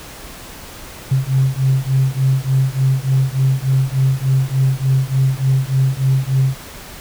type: beating tone pair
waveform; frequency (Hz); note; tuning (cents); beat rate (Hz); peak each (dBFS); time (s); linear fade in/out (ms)
sine; 131.4 / 134.8; C3 / C#3; +8 / -48; 3.4; -15; 1.11-6.55; 10
effects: tanh soft clip ceiling -6 dBFS + pink hiss -35 dBFS RMS until 7 s